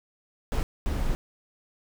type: noise bursts at uneven times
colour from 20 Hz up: brown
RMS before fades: -26 dBFS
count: 2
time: 0.52-0.63 / 0.86-1.15 s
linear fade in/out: 0 ms
effects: none